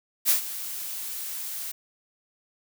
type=noise with ADSR envelope; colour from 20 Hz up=blue; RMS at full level=-19 dBFS; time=0.25-1.72 s; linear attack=46 ms; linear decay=110 ms; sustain=-15 dB; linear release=8 ms; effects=none